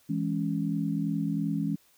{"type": "chord", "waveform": "sine", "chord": "C# minor", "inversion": "first", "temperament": "equal", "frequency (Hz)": [164.81, 207.7, 277.2], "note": ["E3", "G#3", "C#4"], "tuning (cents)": [0, 0, 0], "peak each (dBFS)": [-30, -31, -31], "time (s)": [0.09, 1.76], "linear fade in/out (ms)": 10, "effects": ["white hiss -63 dBFS RMS until 1.97 s"]}